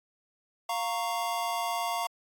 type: chord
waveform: square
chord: Bb minor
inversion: second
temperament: equal with one note detuned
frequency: 698.5 / 927 / 1108.7 Hz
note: F5 / Bb5 / Db6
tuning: 0 / -10 / 0 cents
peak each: -33 / -34 / -36 dBFS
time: 0.69-2.07 s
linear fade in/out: 5 ms
effects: AAC 64 kbps